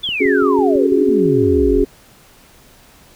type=exponential sweep; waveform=sine; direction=down; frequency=3543 to 38.98 Hz; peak=-18 dBFS; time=0.03-1.84 s; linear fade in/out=10 ms
type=click train; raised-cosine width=3 ms; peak=-21 dBFS; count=11; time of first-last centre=0.09-1.757 s; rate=6 Hz
type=chord; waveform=sine; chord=C# suspended fourth; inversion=none; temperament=equal; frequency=277.2 / 370 / 415.3 Hz; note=C#4 / F#4 / G#4; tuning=0 / 0 / 0 cents; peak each=-16 / -16 / -15 dBFS; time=0.2-1.85 s; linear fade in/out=10 ms
effects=pink hiss -47 dBFS RMS until 3.15 s